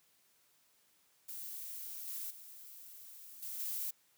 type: noise with level steps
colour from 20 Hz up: violet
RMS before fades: -45 / -42 / -53 / -43 / -39 dBFS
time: 1.28-3.91 s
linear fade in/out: 10 ms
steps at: 2.07 / 2.3 / 3.42 / 3.59 s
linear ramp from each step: 10 ms
effects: white hiss -71 dBFS RMS until 4.17 s + high-pass 80 Hz 12 dB/octave